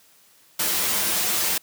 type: noise with comb filter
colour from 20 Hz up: white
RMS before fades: -23 dBFS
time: 0.59-1.58 s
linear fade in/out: 5 ms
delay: 7.3 ms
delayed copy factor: -0.9
effects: white hiss -56 dBFS RMS until 1.62 s + high-pass 100 Hz 12 dB/octave